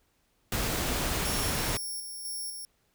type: noise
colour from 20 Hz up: pink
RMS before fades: -30 dBFS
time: 0.52-1.77 s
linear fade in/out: 2 ms
type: tone with tremolo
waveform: 5% pulse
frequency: 5480 Hz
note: F8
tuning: 34 cents flat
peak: -28 dBFS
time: 1.25-2.65 s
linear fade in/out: 0 ms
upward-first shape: square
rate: 2 Hz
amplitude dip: 40%
effects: pink hiss -71 dBFS RMS until 2.94 s

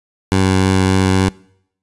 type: tone with vibrato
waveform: 15% pulse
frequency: 94.7 Hz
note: F#2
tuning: 41 cents sharp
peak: -5 dBFS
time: 0.32-1.29 s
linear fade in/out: 0 ms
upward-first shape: triangle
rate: 3.5 Hz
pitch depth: 9 cents each way
effects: noise-tail reverb RT60 0.7 s tail -24 dB re dry + resampled to 24000 Hz

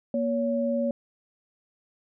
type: tone pair together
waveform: sine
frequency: 236.6 / 562.7 Hz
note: A#3 / C#5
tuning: +26 / +26 cents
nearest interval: octave + minor third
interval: 1500 cents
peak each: -26 dBFS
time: 0.14-0.91 s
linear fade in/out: 2 ms
effects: none

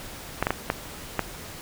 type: clicks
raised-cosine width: 0.5 ms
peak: -7 dBFS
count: 5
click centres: 0.426 / 0.469 / 0.506 / 0.701 / 1.193 s
effects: pink hiss -40 dBFS RMS until 1.61 s

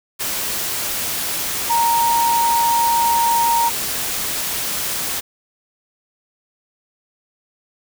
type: tone in noise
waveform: sine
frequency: 932.3 Hz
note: A#5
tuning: in tune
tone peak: -14 dBFS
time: 1.69-3.7 s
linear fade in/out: 20 ms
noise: white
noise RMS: -23 dBFS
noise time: 0.19-5.21 s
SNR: +6 dB
effects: none

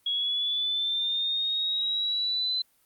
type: linear sweep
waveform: sine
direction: up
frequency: 3322 to 4047 Hz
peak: -25 dBFS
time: 0.06-2.62 s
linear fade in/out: 5 ms
effects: white hiss -66 dBFS RMS until 2.85 s + Opus 32 kbps

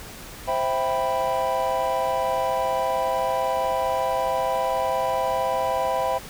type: chord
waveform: triangle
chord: C major seventh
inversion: none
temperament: equal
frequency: 523.3 / 659.3 / 784 / 987.8 Hz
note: C5 / E5 / G5 / B5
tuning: 0 / 0 / 0 / 0 cents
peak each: -25 dBFS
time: 0.47-6.19 s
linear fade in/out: 20 ms
effects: pink hiss -40 dBFS RMS until 6.29 s

